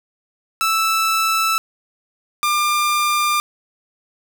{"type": "tone pair in turn", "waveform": "sawtooth", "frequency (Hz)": [1318, 1196.8], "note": ["E6", "D6"], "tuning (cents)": [-1, 32], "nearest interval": "major second", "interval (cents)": 167, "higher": "first", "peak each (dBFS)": -12, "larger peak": "neither", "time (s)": [[0.61, 1.58], [2.43, 3.4]], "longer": "neither", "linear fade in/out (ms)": 0, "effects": []}